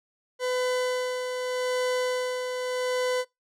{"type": "tone with tremolo", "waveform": "40% pulse", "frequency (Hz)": 503, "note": "B4", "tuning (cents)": 32, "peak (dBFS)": -23, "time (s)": [0.39, 3.25], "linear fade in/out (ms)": 50, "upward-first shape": "sine", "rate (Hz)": 0.83, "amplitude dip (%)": 45, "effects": ["noise-tail reverb RT60 0.2 s tail -24 dB re dry", "low-pass 9000 Hz 12 dB/octave"]}